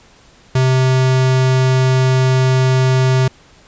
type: tone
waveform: square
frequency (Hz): 130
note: C3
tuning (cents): -11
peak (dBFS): -11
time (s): 0.55-3.28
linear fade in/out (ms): 5
effects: pink hiss -47 dBFS RMS until 3.67 s + resampled to 16000 Hz